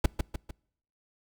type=noise with echo; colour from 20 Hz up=brown; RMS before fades=-18 dBFS; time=0.04-0.06 s; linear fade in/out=5 ms; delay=150 ms; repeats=3; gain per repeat=-6 dB; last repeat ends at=0.51 s; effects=noise-tail reverb RT60 0.7 s tail -25 dB re dry